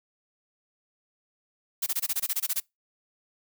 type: noise bursts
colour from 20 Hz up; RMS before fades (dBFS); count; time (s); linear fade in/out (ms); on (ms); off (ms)
blue; -27; 12; 1.82-2.602; 10; 45; 22
effects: noise-tail reverb RT60 0.2 s tail -26 dB re dry